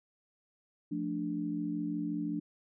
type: chord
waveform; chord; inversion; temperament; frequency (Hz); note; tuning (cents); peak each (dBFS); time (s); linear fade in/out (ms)
sine; D minor; first; equal; 174.61 / 220 / 293.7; F3 / A3 / D4; 0 / 0 / 0; -38 / -39 / -34; 0.91-2.4; 10
effects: none